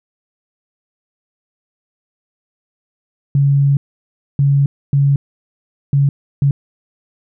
sine tone bursts at uneven times, 140.1 Hz, C#3, 19 cents sharp, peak -9 dBFS, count 5, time 3.35-3.77 / 4.39-4.66 / 4.93-5.16 / 5.93-6.09 / 6.42-6.51 s, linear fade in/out 2 ms, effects none

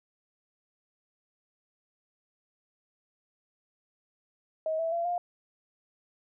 sine tone with pitch steps, 634 / 656.7 / 680.3 / 704.7 Hz, D#5 / E5 / F5 / F5, +32 / -7 / -46 / +15 cents, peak -27 dBFS, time 4.66-5.18 s, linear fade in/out 2 ms, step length 130 ms, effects none

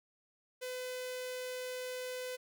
sawtooth tone with notch filter, 505 Hz, B4, 39 cents sharp, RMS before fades -41 dBFS, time 0.61-2.37 s, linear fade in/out 20 ms, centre 1100 Hz, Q 1.7, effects none

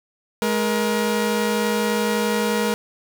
sawtooth tone pair together, 211.2 / 474.1 Hz, G#3 / A#4, +29 / +29 cents, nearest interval octave + major second, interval 1400 cents, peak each -18 dBFS, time 0.42-2.74 s, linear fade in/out 0 ms, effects 7-bit

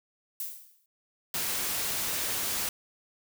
violet noise with exponential decay, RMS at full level -32 dBFS, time 0.4-0.86 s, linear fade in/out 2 ms, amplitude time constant 98 ms
white noise, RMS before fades -31 dBFS, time 1.34-2.69 s, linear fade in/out 2 ms
effects none

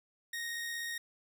sawtooth tone with amplitude modulation, 1864.7 Hz, A#6, in tune, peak -32 dBFS, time 0.33-0.98 s, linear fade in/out 5 ms, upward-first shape sine, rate 76.1 Hz, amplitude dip 25%, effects none

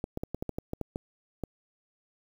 clicks, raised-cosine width 2 ms, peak -19 dBFS, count 11, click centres 0.041 / 0.174 / 0.235 / 0.346 / 0.425 / 0.493 / 0.585 / 0.734 / 0.813 / 0.959 / 1.437 s, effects 8-bit

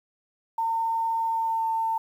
sine tone with pitch glide, 908 to 899.1 Hz, A#5 to A5, -46 to +37 cents, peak -23 dBFS, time 0.58-1.98 s, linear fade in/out 5 ms, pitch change -17 cents, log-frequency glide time 1.16-1.74 s, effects 9-bit

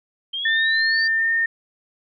sine linear sweep, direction up, 3136 to 4699 Hz, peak -24 dBFS, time 0.33-1.08 s, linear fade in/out 10 ms
sine tone with pitch glide, 1800 to 1824.1 Hz, A6 to A#6, +39 to -38 cents, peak -17 dBFS, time 0.45-1.46 s, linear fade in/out 5 ms, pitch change +23 cents, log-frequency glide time 1.15-1.32 s
effects none

